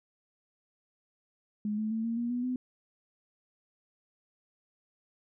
sine tone with pitch steps, 210 / 216.5 / 223.3 / 230.2 / 237.4 / 244.7 / 252.3 Hz, G#3 / A3 / A3 / A#3 / A#3 / B3 / B3, +19 / -28 / +26 / -22 / +32 / -16 / +37 cents, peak -29 dBFS, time 1.65-2.56 s, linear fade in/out 2 ms, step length 130 ms, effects none

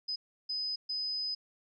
sine tone bursts at uneven times, 5020 Hz, D#8, 15 cents sharp, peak -32 dBFS, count 3, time 0.08-0.16 / 0.49-0.76 / 0.89-1.35 s, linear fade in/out 10 ms, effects none

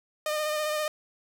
sawtooth tone with vibrato, 609 Hz, D#5, 37 cents flat, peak -23 dBFS, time 0.26-0.88 s, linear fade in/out 2 ms, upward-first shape sine, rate 15 Hz, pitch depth 22 cents each way, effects none

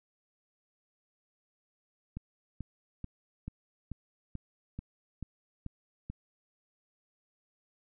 click train, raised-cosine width 5 ms, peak -26 dBFS, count 10, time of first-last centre 2.17-6.1 s, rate 2.29 Hz, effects none

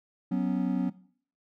triangle chord, F# suspended fourth, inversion none, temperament equal, 185 / 246.9 / 277.2 Hz, F#3 / B3 / C#4, 0 / 0 / 0 cents, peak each -26 / -28 / -29 dBFS, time 0.31-0.9 s, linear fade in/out 10 ms, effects noise-tail reverb RT60 0.5 s tail -18 dB re dry

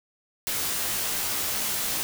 white noise with comb filter, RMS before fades -28 dBFS, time 0.47-2.03 s, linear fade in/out 0 ms, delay 17 ms, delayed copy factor -0.65, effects none

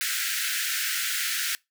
pink high-pass noise, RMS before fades -28 dBFS, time 0.01-1.55 s, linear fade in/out 0 ms, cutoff 1400 Hz, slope 96 dB/octave, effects noise-tail reverb RT60 0.2 s tail -24 dB re dry

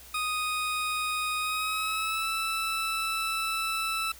20% pulse tone with pitch glide, 1244.5 to 1318.5 Hz, D#6 to E6, 0 to 0 cents, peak -23 dBFS, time 0.14-4.12 s, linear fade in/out 5 ms, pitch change +100 cents, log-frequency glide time 1.39-2.28 s, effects added 60 Hz sine -54 dBFS peak until 4.19 s + white hiss -50 dBFS RMS until 4.19 s

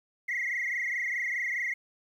sine tone with frequency modulation, 2028 Hz, B6, 45 cents sharp, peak -27 dBFS, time 0.28-1.74 s, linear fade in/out 10 ms, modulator 24.8 Hz, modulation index 5.3, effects tanh soft clip ceiling -25 dBFS + 10-bit

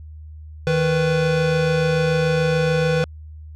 square tone pair together, 156.4 / 496.1 Hz, D#3 / B4, +9 / +8 cents, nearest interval octave + minor sixth, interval 1999 cents, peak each -20 dBFS, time 0.67-3.04 s, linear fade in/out 0 ms, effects added 77 Hz sine -35 dBFS peak until 3.55 s + low-pass 5000 Hz 12 dB/octave

